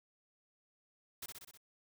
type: noise with echo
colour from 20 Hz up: white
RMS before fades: -44 dBFS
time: 1.22-1.26 s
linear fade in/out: 5 ms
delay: 63 ms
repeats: 5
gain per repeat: -3 dB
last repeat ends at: 1.575 s
effects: none